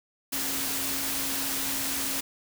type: tone in noise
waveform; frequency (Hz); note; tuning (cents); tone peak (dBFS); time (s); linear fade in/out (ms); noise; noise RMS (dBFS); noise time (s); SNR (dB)
sine; 272.3; C#4; -31; -39; 0.32-2.21; 10; white; -30; 0.32-2.21; -12
effects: none